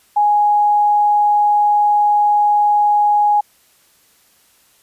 sine tone, 830.6 Hz, G#5, in tune, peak -10 dBFS, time 0.16-3.41 s, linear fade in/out 10 ms, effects white hiss -54 dBFS RMS until 4.82 s + resampled to 32000 Hz

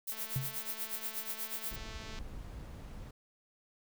violet noise with tremolo, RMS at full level -36 dBFS, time 0.07-1.76 s, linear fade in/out 5 ms, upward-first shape triangle, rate 8.3 Hz, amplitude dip 95%
click train, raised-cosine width 0.2 ms, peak -31 dBFS, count 456, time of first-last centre 0.12-2.188 s, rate 220 Hz
sine tone with exponential decay, 133.2 Hz, C3, 31 cents sharp, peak -28 dBFS, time 0.36-0.61 s, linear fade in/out 0 ms, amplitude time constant 54 ms
brown noise, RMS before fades -45 dBFS, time 1.71-3.11 s, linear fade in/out 5 ms
effects none

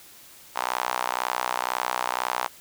sawtooth tone with high-pass filter, 62 Hz, B1, 7 cents sharp, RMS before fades -28 dBFS, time 0.55-2.48 s, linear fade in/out 20 ms, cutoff 910 Hz, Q 3, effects white hiss -49 dBFS RMS until 2.6 s

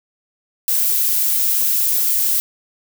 violet noise, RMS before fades -17 dBFS, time 0.68-2.4 s, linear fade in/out 0 ms, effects none

